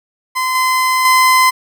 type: tone with level steps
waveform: 30% pulse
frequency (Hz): 1028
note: C6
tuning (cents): -31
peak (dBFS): -12 / -9 / -5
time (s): 0.35-1.51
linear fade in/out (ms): 20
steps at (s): 0.55 / 1.05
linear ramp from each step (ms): 2
effects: none